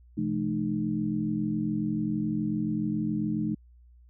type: tone cluster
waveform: sine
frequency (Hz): 126.4 / 166.7 / 213.9 / 305.5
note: B2 / E3 / A3 / D#4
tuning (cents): +41 / +20 / -49 / -32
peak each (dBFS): -37 / -33 / -29 / -31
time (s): 0.17-3.55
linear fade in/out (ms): 10
effects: added 60 Hz sine -52 dBFS peak until 4.09 s